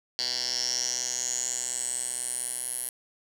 10% pulse tone with band-pass filter sweep, 124.2 Hz, B2, 10 cents sharp, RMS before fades -31 dBFS, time 0.19-2.89 s, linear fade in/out 0 ms, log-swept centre 4700 to 11000 Hz, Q 9, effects none

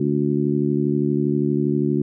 harmonic tone, 72.5 Hz, D2, 22 cents flat, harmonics 2 / 3 / 4 / 5, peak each -23 / -23 / -23 / -23 dBFS, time 0-2.02 s, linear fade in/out 5 ms, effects none

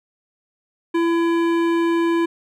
triangle tone with hard clipping, 335.9 Hz, E4, 33 cents sharp, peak -18 dBFS, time 0.94-2.26 s, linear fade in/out 10 ms, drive 18 dB, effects none

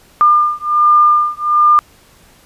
sine beating tone pair, 1202 / 1203.3 Hz, D6 / D6, +40 / +42 cents, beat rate 1.3 Hz, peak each -11 dBFS, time 0.21-1.79 s, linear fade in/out 0 ms, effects pink hiss -47 dBFS RMS until 2.45 s + resampled to 32000 Hz

